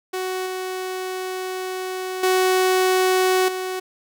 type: tone with level steps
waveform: sawtooth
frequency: 372.1 Hz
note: F#4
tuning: 10 cents sharp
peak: -20 / -22 / -12 / -21 dBFS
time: 0.13-3.8 s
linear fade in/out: 10 ms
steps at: 0.46 / 2.23 / 3.48 s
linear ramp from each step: 5 ms
effects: none